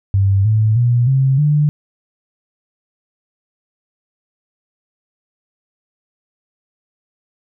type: tone with pitch steps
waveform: sine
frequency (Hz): 98 / 108.74 / 120.65 / 133.87 / 148.54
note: G2 / A2 / B2 / C3 / D3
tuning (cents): 0 / -20 / -40 / +40 / +20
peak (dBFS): -10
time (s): 0.14-1.69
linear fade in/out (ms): 0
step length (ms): 310
effects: none